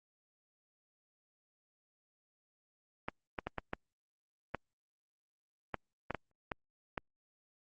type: clicks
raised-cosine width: 0.5 ms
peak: -20 dBFS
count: 11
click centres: 3.085 / 3.388 / 3.47 / 3.583 / 3.734 / 4.547 / 5.743 / 6.107 / 6.147 / 6.518 / 6.978 s
effects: Opus 24 kbps